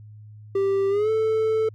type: tone with pitch glide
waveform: triangle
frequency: 392 to 440 Hz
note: G4 to A4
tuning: 0 to 0 cents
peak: -17 dBFS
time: 0.55-1.69 s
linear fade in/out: 5 ms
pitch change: +200 cents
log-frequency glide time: 0.89-1.1 s
effects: added 106 Hz sine -41 dBFS peak until 1.74 s

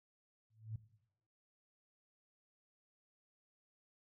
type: tone with exponential growth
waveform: sine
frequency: 110 Hz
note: A2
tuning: in tune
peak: -37 dBFS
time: 0.5-0.76 s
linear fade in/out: 5 ms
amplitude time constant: 55 ms
effects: noise-tail reverb RT60 0.8 s tail -17 dB re dry

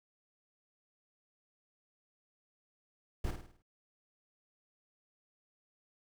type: noise with echo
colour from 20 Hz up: brown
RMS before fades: -34 dBFS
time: 3.24-3.31 s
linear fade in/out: 5 ms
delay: 52 ms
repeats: 6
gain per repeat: -6 dB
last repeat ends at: 3.622 s
effects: none

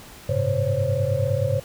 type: tone cluster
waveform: sine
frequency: 98.8 / 108.4 / 134.9 / 519 / 556 Hz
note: G2 / A2 / C#3 / C5 / C#5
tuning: +14 / -25 / -47 / -14 / +5 cents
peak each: -26 dBFS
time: 0.29-1.6 s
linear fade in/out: 5 ms
effects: pink hiss -44 dBFS RMS until 1.64 s

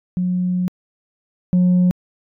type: tone pair in turn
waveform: sine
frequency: 180.8 / 180.04 Hz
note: F#3 / F#3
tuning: -40 / -47 cents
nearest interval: unison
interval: 7 cents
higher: first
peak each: -16 / -9 dBFS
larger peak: second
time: 0.17-0.68 / 1.53-1.91 s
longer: first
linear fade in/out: 0 ms
effects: tanh soft clip ceiling -10 dBFS

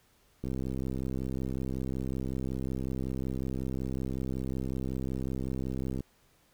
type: click train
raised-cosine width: 3 ms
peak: -22 dBFS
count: 365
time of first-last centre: 0.44-6.006 s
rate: 65.4 Hz
effects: pink hiss -66 dBFS RMS until 6.53 s

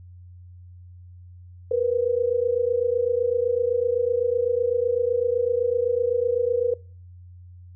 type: tone pair together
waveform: sine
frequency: 470 / 497.9 Hz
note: A#4 / B4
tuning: +14 / +14 cents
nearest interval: minor second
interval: 100 cents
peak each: -22 dBFS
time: 1.71-6.74 s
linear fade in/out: 5 ms
effects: noise-tail reverb RT60 0.4 s tail -24 dB re dry + added 89 Hz sine -42 dBFS peak until 7.75 s

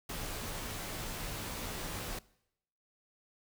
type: noise with comb filter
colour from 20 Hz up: pink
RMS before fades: -40 dBFS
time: 0.09-2.19 s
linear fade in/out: 5 ms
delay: 15 ms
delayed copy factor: -0.5
effects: noise-tail reverb RT60 0.8 s tail -22 dB re dry

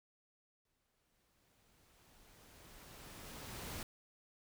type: noise with exponential growth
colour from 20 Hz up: pink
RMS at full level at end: -44 dBFS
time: 0.65-3.83 s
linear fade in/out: 2 ms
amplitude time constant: 690 ms
effects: none

